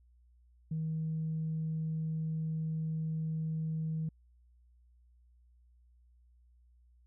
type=tone; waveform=sine; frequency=158.8 Hz; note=D#3; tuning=36 cents sharp; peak=-31 dBFS; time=0.71-4.09 s; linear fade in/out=5 ms; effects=tanh soft clip ceiling -28 dBFS + added 60 Hz sine -61 dBFS peak until 7.06 s